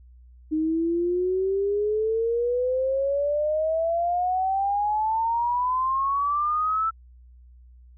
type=exponential sweep; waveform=sine; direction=up; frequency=308.3 to 1330 Hz; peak=-21 dBFS; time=0.51-6.91 s; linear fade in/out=20 ms; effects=added 61 Hz sine -47 dBFS peak until 7.97 s